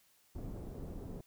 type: low-pass noise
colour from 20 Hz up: pink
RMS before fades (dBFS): -44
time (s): 0.35-1.21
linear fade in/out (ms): 5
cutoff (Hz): 410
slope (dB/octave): 12
effects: white hiss -69 dBFS RMS until 1.26 s